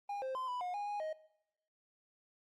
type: tone with pitch steps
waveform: triangle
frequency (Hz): 811 / 525 / 1031 / 991 / 721 / 820 / 825 / 626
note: G#5 / C5 / C6 / B5 / F#5 / G#5 / G#5 / D#5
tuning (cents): -41 / +6 / -26 / +6 / -45 / -22 / -12 / +10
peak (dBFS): -35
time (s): 0.09-1.13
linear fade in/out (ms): 5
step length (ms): 130
effects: noise-tail reverb RT60 0.8 s tail -20 dB re dry + Opus 32 kbps